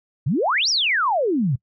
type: exponential two-way sweep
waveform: sine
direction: up then down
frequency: 116.54 to 5850 to 116.54 Hz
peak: -17 dBFS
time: 0.26-1.56 s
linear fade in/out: 10 ms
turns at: 0.69 s
effects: noise-tail reverb RT60 0.1 s tail -22 dB re dry